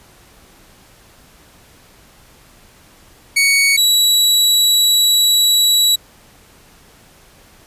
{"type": "tone pair in turn", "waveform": "sawtooth", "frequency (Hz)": [2232, 3910], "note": ["C#7", "B7"], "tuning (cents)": [11, -18], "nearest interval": "minor seventh", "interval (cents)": 971, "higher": "second", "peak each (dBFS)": -7, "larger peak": "neither", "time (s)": [[3.36, 3.77], [3.77, 5.96]], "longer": "second", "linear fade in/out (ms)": 10, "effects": ["pink hiss -47 dBFS RMS until 7.66 s", "resampled to 32000 Hz"]}